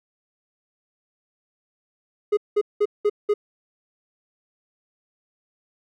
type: tone bursts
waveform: triangle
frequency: 415.7 Hz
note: G#4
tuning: 2 cents sharp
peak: -14 dBFS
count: 5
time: 2.32-3.34 s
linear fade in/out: 10 ms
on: 52 ms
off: 190 ms
effects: none